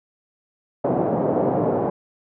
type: band-pass noise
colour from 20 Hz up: white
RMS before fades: -21 dBFS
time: 0.84-1.9 s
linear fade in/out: 5 ms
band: 130 to 690 Hz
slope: 24 dB/octave
effects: none